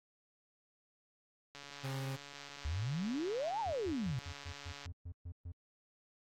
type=click train; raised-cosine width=0.2 ms; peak=-32 dBFS; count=471; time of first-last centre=1.55-4.86 s; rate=142 Hz
type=tone; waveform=40% pulse; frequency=134.3 Hz; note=C3; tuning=46 cents sharp; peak=-37 dBFS; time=1.83-2.17 s; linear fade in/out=20 ms
type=exponential two-way sweep; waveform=sine; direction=up then down; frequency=68.8 to 933 to 117.5 Hz; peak=-34 dBFS; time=2.65-4.19 s; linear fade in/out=0 ms; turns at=3.6 s
type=tone bursts; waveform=triangle; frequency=86.1 Hz; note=F2; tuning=24 cents flat; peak=-40 dBFS; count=10; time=3.66-5.52 s; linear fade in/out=5 ms; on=69 ms; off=130 ms
effects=AAC 64 kbps